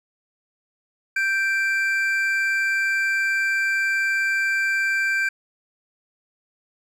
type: tone pair together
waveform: triangle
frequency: 1567.8 / 2349 Hz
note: G6 / D7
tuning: 0 / 0 cents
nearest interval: perfect fifth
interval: 700 cents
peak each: -19 / -23 dBFS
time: 1.16-5.29 s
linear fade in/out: 5 ms
effects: none